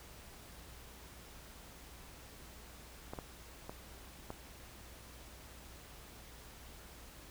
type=clicks; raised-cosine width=1 ms; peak=-28 dBFS; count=4; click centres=3.135 / 3.188 / 3.695 / 4.304 s; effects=added 60 Hz sine -57 dBFS peak until 7.3 s + pink hiss -55 dBFS RMS until 7.3 s